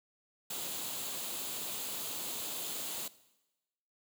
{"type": "noise with comb filter", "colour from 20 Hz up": "white", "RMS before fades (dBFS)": -39, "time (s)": [0.5, 3.08], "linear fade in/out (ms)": 5, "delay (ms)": 0.27, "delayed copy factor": 0.5, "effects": ["noise-tail reverb RT60 1.0 s tail -18 dB re dry", "high-pass 150 Hz 12 dB/octave"]}